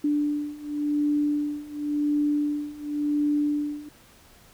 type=beating tone pair; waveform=sine; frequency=293.7 / 294.62 Hz; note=D4 / D4; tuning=0 / +6 cents; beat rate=0.92 Hz; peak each=-27 / -25 dBFS; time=0.04-3.89 s; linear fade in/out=5 ms; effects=pink hiss -54 dBFS RMS until 4.53 s